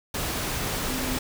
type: tone in noise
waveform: sine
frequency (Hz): 256.6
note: C4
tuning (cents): -34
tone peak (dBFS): -31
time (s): 0.88-1.18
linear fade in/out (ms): 5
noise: pink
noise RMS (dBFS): -29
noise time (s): 0.14-1.19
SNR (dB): -5
effects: none